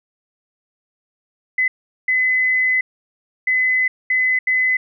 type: tone bursts at uneven times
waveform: sine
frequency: 2023 Hz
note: B6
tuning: 41 cents sharp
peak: -14 dBFS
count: 5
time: 1.58-1.68 / 2.08-2.81 / 3.47-3.88 / 4.1-4.39 / 4.47-4.77 s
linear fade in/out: 5 ms
effects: none